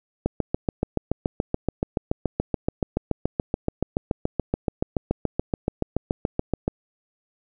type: click train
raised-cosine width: 2 ms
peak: -8 dBFS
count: 46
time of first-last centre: 0.26-6.679 s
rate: 7.01 Hz
effects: none